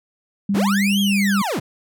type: tone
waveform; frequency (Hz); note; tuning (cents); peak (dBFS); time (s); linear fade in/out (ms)
sine; 199.4; G3; +30; -16; 0.49-1.42; 5
type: linear two-way sweep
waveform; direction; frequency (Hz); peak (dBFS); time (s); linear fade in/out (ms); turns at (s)
40% pulse; up then down; 90.7 to 3318 to 90.7; -20; 0.54-1.6; 10; 1
effects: none